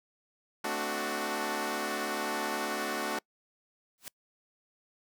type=chord; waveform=10% pulse; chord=D dominant seventh; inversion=second; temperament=equal with one note detuned; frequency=220 / 258.5 / 293.7 / 370 Hz; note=A3 / C4 / D4 / F#4; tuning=0 / -21 / 0 / 0 cents; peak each=-29 / -33 / -28 / -27 dBFS; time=0.64-3.19 s; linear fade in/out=5 ms
type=noise with exponential growth; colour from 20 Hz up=white; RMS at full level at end=-38 dBFS; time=3.98-4.08 s; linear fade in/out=0 ms; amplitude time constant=20 ms
effects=noise-tail reverb RT60 0.1 s tail -26 dB re dry